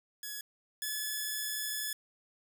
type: tone pair in turn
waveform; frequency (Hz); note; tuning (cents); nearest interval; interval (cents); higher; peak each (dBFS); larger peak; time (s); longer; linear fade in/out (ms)
5% pulse; 1690 / 1715.6; G#6 / A6; +30 / -44; unison; 26; second; -28 / -23; second; 0.23-0.41 / 0.82-1.93; second; 2
effects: none